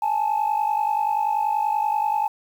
sine tone pair together, 830.6 / 881 Hz, G#5 / A5, 0 / +2 cents, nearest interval minor second, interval 102 cents, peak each -21 dBFS, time 0.02-2.28 s, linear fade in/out 5 ms, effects tanh soft clip ceiling -15 dBFS + 8-bit

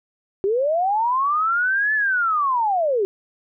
sine linear two-way sweep, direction up then down, 374.8 to 1753 to 374.8 Hz, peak -17 dBFS, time 0.44-3.05 s, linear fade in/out 0 ms, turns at 1.94 s, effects none

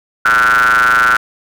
square ring-modulated tone, 60.1 Hz, B1, 46 cents flat, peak -6 dBFS, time 0.25-1.17 s, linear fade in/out 5 ms, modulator 1430 Hz, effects none

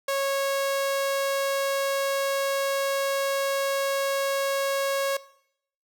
sawtooth tone, 550 Hz, C#5, 14 cents flat, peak -20 dBFS, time 0.08-5.17 s, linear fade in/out 5 ms, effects noise-tail reverb RT60 0.7 s tail -19 dB re dry

